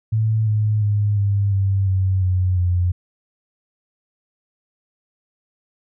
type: tone with pitch steps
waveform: sine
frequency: 110 / 106.75 / 103.59 / 100.52 / 97.55 / 94.66 / 91.86 / 89.14 Hz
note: A2 / G#2 / G#2 / G2 / G2 / F#2 / F#2 / F2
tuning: 0 / +48 / -4 / +44 / -8 / +40 / -12 / +36 cents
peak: -15 dBFS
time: 0.12-2.92 s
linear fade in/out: 10 ms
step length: 350 ms
effects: none